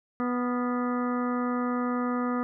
harmonic tone with a mistuned harmonic, 246.4 Hz, B3, 4 cents flat, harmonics 1 / 2 / 3 / 4 / 5 / 6 / 7 / 8, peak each -27 / -34 / -39 / -40 / -33 / -44 / -46 / -47 dBFS, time 0.2-2.43 s, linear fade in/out 0 ms, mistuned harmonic 6, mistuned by -76 cents, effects none

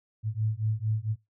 sine beating tone pair, 106.8 / 111.2 Hz, G#2 / A2, +49 / +19 cents, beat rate 4.4 Hz, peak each -29 / -29 dBFS, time 0.23-1.16 s, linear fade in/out 50 ms, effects noise-tail reverb RT60 0.2 s tail -21 dB re dry

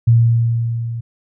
sine tone with level ramp, 116.3 Hz, A#2, 4 cents flat, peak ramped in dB -6 to -22 dBFS, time 0.07-1.01 s, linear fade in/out 10 ms, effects none

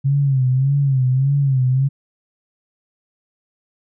sine tone with vibrato, 134.5 Hz, C3, 48 cents sharp, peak -13 dBFS, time 0.04-1.89 s, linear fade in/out 20 ms, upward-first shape sine, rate 1.7 Hz, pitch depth 95 cents each way, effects none

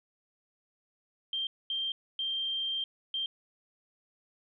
sine tone bursts at uneven times, 3167 Hz, G7, 17 cents sharp, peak -30 dBFS, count 4, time 1.33-1.47 / 1.7-1.92 / 2.19-2.84 / 3.14-3.26 s, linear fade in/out 2 ms, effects none

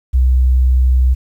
sine tone, 63.6 Hz, C2, 48 cents flat, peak -8 dBFS, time 0.13-1.15 s, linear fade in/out 20 ms, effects 8-bit

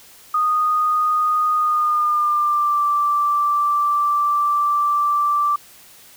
sine tone with pitch glide, 1236 to 1171.4 Hz, D#6 to D6, -12 to -5 cents, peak -15 dBFS, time 0.34-5.56 s, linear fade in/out 5 ms, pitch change -93 cents, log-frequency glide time 1.55-2.83 s, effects white hiss -46 dBFS RMS until 6.16 s

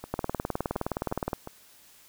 two click trains, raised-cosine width 1 ms, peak -23 / -14 dBFS, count 5 / 24, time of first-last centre 0.04-1.474 / 0.14-1.332 s, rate 2.79 / 19.3 Hz, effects white hiss -56 dBFS RMS until 2.08 s

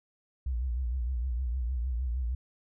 sine tone with vibrato, 61.74 Hz, B1, in tune, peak -28 dBFS, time 0.46-2.35 s, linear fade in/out 5 ms, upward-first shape triangle, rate 6.5 Hz, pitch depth 150 cents each way, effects none

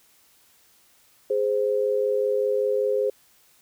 sine tone pair together, 414.8 / 520 Hz, G#4 / C5, -2 / -11 cents, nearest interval major third, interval 391 cents, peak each -23 dBFS, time 1.3-3.1 s, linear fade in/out 5 ms, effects white hiss -59 dBFS RMS until 3.61 s

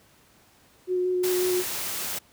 sine tone with vibrato, 364.1 Hz, F#4, 28 cents flat, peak -22 dBFS, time 0.87-1.64 s, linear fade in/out 50 ms, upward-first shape square, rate 5.5 Hz, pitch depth 10 cents each way
white noise, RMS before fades -31 dBFS, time 1.23-2.19 s, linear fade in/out 10 ms
effects pink hiss -58 dBFS RMS until 2.32 s + high-pass 60 Hz 12 dB/octave

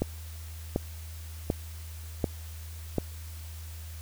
click train, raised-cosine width 2 ms, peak -12 dBFS, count 5, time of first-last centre 0.02-2.983 s, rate 1.35 Hz, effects added 80 Hz sine -39 dBFS peak until 4.01 s + white hiss -50 dBFS RMS until 4.01 s

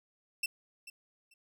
sawtooth tone with echo, 2684 Hz, E7, 31 cents sharp, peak -27 dBFS, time 0.43-0.46 s, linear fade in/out 5 ms, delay 440 ms, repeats 2, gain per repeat -15 dB, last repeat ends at 1.34 s, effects none

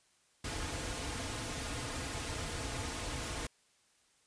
pink noise with comb filter, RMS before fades -39 dBFS, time 0.44-3.47 s, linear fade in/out 5 ms, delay 5.2 ms, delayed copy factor -0.6, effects white hiss -70 dBFS RMS until 4.26 s + resampled to 22050 Hz

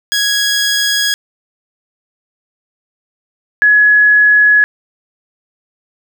15% pulse / sine tone pair in turn, 1661.2 / 1688.3 Hz, G#6 / G#6, 0 / +28 cents, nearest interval unison, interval 28 cents, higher second, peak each -5 dBFS, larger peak neither, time 0.12-1.14 / 3.62-4.64 s, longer neither, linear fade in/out 0 ms, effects none

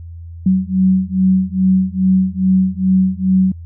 sine beating tone pair, 186.6 / 189 Hz, F#3 / F#3, +15 / +37 cents, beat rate 2.4 Hz, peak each -14 dBFS, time 0.46-3.52 s, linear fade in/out 5 ms, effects added 84 Hz sine -29 dBFS peak until 3.65 s

